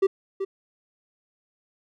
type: tone with echo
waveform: triangle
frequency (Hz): 388.4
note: G4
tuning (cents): -16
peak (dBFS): -14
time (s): 0.02-0.07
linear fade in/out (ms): 10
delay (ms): 380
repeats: 1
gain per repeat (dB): -9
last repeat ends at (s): 0.45
effects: none